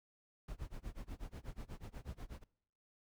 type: noise with tremolo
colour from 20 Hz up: brown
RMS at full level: -44 dBFS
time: 0.48-2.44 s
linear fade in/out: 5 ms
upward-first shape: sine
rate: 8.2 Hz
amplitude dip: 100%
effects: noise-tail reverb RT60 0.7 s tail -24 dB re dry